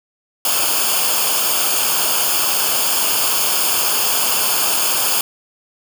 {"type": "noise with comb filter", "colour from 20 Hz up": "white", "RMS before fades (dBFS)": -17, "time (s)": [0.45, 5.21], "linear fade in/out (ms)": 2, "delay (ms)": 0.51, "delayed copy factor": -0.75, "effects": []}